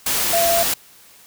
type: tone in noise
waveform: sine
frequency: 679 Hz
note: F5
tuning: 49 cents flat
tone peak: -16 dBFS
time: 0.33-0.63 s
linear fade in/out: 5 ms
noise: white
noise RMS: -20 dBFS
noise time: 0.06-0.74 s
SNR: +1 dB
effects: white hiss -48 dBFS RMS until 1.26 s